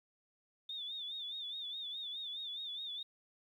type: tone with vibrato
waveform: sine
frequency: 3575 Hz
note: A7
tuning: 27 cents sharp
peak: -40 dBFS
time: 0.69-3.03 s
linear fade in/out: 5 ms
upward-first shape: sine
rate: 4.8 Hz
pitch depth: 85 cents each way
effects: 12-bit